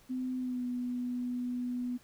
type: tone with pitch glide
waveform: sine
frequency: 255.4 to 246.7 Hz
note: C4 to B3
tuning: -42 to -2 cents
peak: -32 dBFS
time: 0.09-1.98 s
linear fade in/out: 20 ms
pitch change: -60 cents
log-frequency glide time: 0.37-0.65 s
effects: pink hiss -62 dBFS RMS until 2.03 s